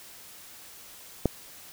click, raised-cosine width 2 ms, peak -8 dBFS, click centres 1.257 s, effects white hiss -48 dBFS RMS until 1.72 s

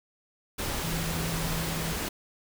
sine tone in noise, 163.2 Hz, E3, 17 cents flat, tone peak -32 dBFS, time 0.83-1.93 s, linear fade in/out 10 ms, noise pink, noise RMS -32 dBFS, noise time 0.58-2.09 s, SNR -3 dB, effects none

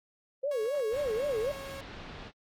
sine tone with vibrato, 503 Hz, B4, 32 cents sharp, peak -28 dBFS, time 0.43-1.52 s, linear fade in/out 10 ms, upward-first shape sine, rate 3.9 Hz, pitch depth 280 cents each way
sawtooth tone with pitch glide, 554.4 to 547.4 Hz, C#5 to C#5, 0 to -22 cents, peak -37 dBFS, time 0.51-1.81 s, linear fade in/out 5 ms, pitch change -22 cents, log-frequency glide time 0.79-1.11 s
pink low-pass noise, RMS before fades -45 dBFS, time 0.9-2.32 s, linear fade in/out 50 ms, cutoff 4100 Hz, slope 24 dB/octave
effects AAC 64 kbps

